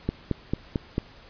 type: click train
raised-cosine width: 3 ms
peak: -11 dBFS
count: 5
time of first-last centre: 0.09-0.981 s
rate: 4.49 Hz
effects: pink hiss -50 dBFS RMS until 1.29 s + resampled to 11025 Hz